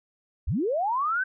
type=linear sweep; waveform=sine; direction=up; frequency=41 to 1568 Hz; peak=-23 dBFS; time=0.47-1.24 s; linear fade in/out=10 ms; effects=none